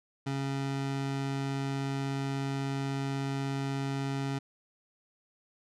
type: tone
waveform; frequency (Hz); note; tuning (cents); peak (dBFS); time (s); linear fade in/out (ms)
25% pulse; 137.2; C#3; -17; -27; 0.26-4.39; 10
effects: low-pass 7000 Hz 12 dB/octave